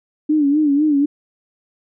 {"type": "tone with vibrato", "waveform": "sine", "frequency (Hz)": 293.7, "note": "D4", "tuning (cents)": 0, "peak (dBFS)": -12, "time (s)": [0.29, 1.06], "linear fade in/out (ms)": 10, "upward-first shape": "sine", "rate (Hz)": 4, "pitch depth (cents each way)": 93, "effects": []}